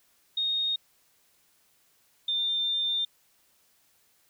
sine tone pair in turn, 3714 / 3598 Hz, A#7 / A7, -7 / +38 cents, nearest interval minor second, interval 55 cents, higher first, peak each -25 dBFS, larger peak neither, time 0.37-0.76 / 2.28-3.05 s, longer second, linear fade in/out 5 ms, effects white hiss -66 dBFS RMS until 4.29 s

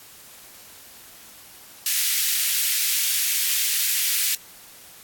white high-pass noise, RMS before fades -22 dBFS, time 1.86-4.35 s, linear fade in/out 2 ms, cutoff 1900 Hz, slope 24 dB/octave, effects white hiss -46 dBFS RMS until 5.03 s + AAC 64 kbps

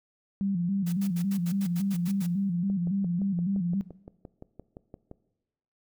sine tone with vibrato, 185 Hz, F#3, in tune, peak -25 dBFS, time 0.41-3.81 s, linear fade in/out 0 ms, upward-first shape square, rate 3.6 Hz, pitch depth 110 cents each way
white noise bursts, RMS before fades -43 dBFS, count 10, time 0.86-2.268 s, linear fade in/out 10 ms, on 67 ms, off 82 ms
click train, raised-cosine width 2 ms, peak -29 dBFS, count 15, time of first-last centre 2.7-5.114 s, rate 5.8 Hz
effects noise-tail reverb RT60 1.0 s tail -19 dB re dry

